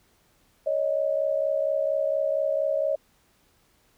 sine tone pair together, 558 / 622.3 Hz, C#5 / D#5, +11 / 0 cents, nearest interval major second, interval 189 cents, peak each -25 / -25 dBFS, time 0.66-2.96 s, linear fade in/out 10 ms, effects pink hiss -64 dBFS RMS until 3.97 s

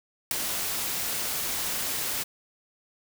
white noise with ADSR envelope, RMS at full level -21 dBFS, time 0.31-2.24 s, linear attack 3 ms, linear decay 4 ms, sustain -9 dB, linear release 16 ms, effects none

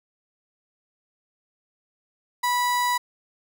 35% pulse tone, 981 Hz, B5, 12 cents flat, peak -19 dBFS, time 2.43-2.98 s, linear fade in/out 10 ms, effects none

